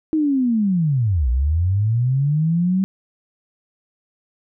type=linear two-way sweep; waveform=sine; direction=down then up; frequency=320 to 58 to 193.7 Hz; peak=-15 dBFS; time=0.13-2.84 s; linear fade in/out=0 ms; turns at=1.29 s; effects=none